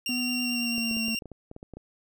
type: tone with vibrato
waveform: 25% pulse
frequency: 2765 Hz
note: F7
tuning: 18 cents flat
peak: -25 dBFS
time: 0.06-1.19 s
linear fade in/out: 2 ms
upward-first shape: square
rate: 9.1 Hz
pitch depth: 9 cents each way
type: tone with pitch glide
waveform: triangle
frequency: 247 to 225.2 Hz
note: B3 to A3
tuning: 0 to +40 cents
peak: -27 dBFS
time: 0.09-1.15 s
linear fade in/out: 2 ms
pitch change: -160 cents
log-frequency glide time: 0.41-0.98 s
type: clicks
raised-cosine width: 2 ms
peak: -28 dBFS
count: 12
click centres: 0.781 / 0.912 / 0.968 / 1.083 / 1.222 / 1.257 / 1.317 / 1.514 / 1.564 / 1.629 / 1.737 / 1.77 s
effects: none